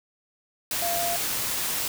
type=tone in noise; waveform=sine; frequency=690 Hz; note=F5; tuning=21 cents flat; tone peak=-27 dBFS; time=0.82-1.16 s; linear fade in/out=2 ms; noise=white; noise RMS=-28 dBFS; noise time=0.71-1.88 s; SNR=-2 dB; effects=none